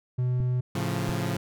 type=tone; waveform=triangle; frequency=125.2 Hz; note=B2; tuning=24 cents sharp; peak=-21 dBFS; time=0.18-0.61 s; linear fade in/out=10 ms
type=clicks; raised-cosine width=5 ms; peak=-20 dBFS; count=2; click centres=0.403 / 1.093 s
type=chord; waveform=sawtooth; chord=A augmented; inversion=none; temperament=equal with one note detuned; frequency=110 / 137.4 / 174.61 Hz; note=A2 / C#3 / E#3; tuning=0 / -15 / 0 cents; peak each=-27 dBFS; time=0.75-1.37 s; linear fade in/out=5 ms
effects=none